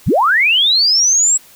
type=linear sweep; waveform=sine; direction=up; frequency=34.04 to 7800 Hz; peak=-9 dBFS; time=0.06-1.38 s; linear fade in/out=20 ms; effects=white hiss -44 dBFS RMS until 1.55 s